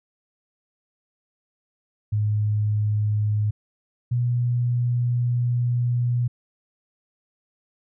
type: tone pair in turn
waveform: sine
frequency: 105.6 / 121.52 Hz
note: G#2 / B2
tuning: +29 / -28 cents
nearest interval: major second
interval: 243 cents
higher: second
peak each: -19 dBFS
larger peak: neither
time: 2.12-3.51 / 4.11-6.28 s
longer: second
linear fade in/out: 10 ms
effects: none